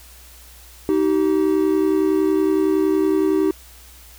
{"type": "tone pair together", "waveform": "triangle", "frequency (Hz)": [313.4, 384.2], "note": ["D#4", "G4"], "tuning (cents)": [13, -35], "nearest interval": "major third", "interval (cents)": 352, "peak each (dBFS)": -16, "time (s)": [0.89, 3.51], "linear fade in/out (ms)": 0, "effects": ["added 60 Hz sine -45 dBFS peak until 4.18 s", "white hiss -46 dBFS RMS until 4.18 s"]}